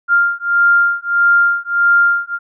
sine beating tone pair, 1396.9 / 1398.5 Hz, F6 / F6, 0 / +2 cents, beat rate 1.6 Hz, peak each -13 dBFS, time 0.08-2.39 s, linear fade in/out 50 ms, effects none

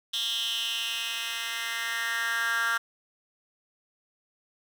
10% pulse tone with high-pass filter sweep, 230.7 Hz, A#3, 18 cents flat, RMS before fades -30 dBFS, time 0.13-2.78 s, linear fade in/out 10 ms, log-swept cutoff 3400 to 1500 Hz, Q 5.2, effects none

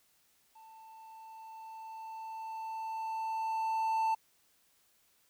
triangle tone with level ramp, 889 Hz, A5, 18 cents sharp, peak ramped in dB -51 to -25 dBFS, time 0.55-4.15 s, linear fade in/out 10 ms, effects white hiss -70 dBFS RMS until 5.29 s

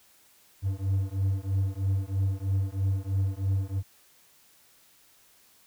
triangle beating tone pair, 95.3 / 98.4 Hz, G2 / G2, -48 / +7 cents, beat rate 3.1 Hz, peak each -26 dBFS, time 0.62-3.83 s, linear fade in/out 50 ms, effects white hiss -60 dBFS RMS until 5.66 s

